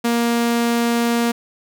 sawtooth tone, 235.1 Hz, A#3, 15 cents sharp, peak -12 dBFS, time 0.04-1.32 s, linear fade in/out 10 ms, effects none

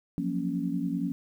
sine chord, Gb major seventh, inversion third, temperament equal, 174.61 / 185 / 233.1 / 277.2 Hz, F3 / Gb3 / Bb3 / Db4, 0 / 0 / 0 / 0 cents, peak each -32 / -35 / -34 / -31 dBFS, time 0.18-1.12 s, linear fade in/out 0 ms, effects 10-bit

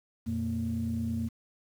sine tone cluster, 87.9 / 117.3 / 228.9 Hz, F2 / A#2 / A#3, +12 / +11 / -31 cents, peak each -34 / -36 / -30 dBFS, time 0.26-1.29 s, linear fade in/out 20 ms, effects tanh soft clip ceiling -22 dBFS + 9-bit

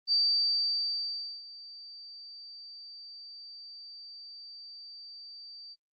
sine tone with ADSR envelope, 4641 Hz, D8, 21 cents flat, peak -22 dBFS, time 0.07-5.76 s, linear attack 52 ms, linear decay 1300 ms, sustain -22 dB, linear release 39 ms, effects noise-tail reverb RT60 0.1 s tail -25 dB re dry + Opus 32 kbps

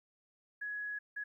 sine tone bursts at uneven times, 1678 Hz, G#6, 17 cents sharp, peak -37 dBFS, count 2, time 0.61-0.99 / 1.16-1.24 s, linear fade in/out 10 ms, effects 13-bit

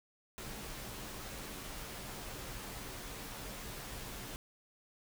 pink noise with comb filter, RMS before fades -45 dBFS, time 0.38-4.36 s, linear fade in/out 0 ms, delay 12 ms, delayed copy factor -0.5, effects none

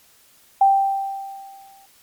sine tone with exponential decay, 784 Hz, G5, in tune, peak -9 dBFS, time 0.61-1.86 s, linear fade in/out 5 ms, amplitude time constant 270 ms, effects white hiss -54 dBFS RMS until 2.02 s + MP3 96 kbps

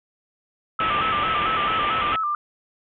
sine tone with vibrato, 1244.5 Hz, D#6, in tune, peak -21 dBFS, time 0.79-2.35 s, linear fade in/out 2 ms, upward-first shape square, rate 4.5 Hz, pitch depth 77 cents each way
white low-pass noise, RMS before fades -27 dBFS, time 0.8-2.16 s, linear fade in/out 2 ms, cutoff 3300 Hz, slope 96 dB/octave
effects none

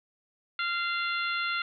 harmonic tone, 692 Hz, F5, 16 cents flat, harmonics 2 / 3 / 4 / 5 / 6, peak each -30 / -34 / -36 / -38 / -40 dBFS, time 0.59-1.62 s, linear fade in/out 2 ms, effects none

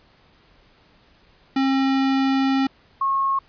square / sine tone pair in turn, 268.7 / 1087.6 Hz, C4 / C#6, +46 / -33 cents, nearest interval 2 octaves, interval 2421 cents, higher second, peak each -18 dBFS, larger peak neither, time 1.56-2.67 / 3.01-3.39 s, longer first, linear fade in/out 5 ms, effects pink hiss -56 dBFS RMS until 3.48 s + resampled to 11025 Hz

